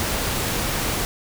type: noise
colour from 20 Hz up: pink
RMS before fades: -24 dBFS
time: 0-1.05 s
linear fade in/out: 0 ms
effects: none